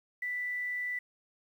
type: tone with quantisation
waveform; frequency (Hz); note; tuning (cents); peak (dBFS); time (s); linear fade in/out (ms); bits
sine; 1978; B6; +2; -32; 0.22-0.99; 5; 10
effects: none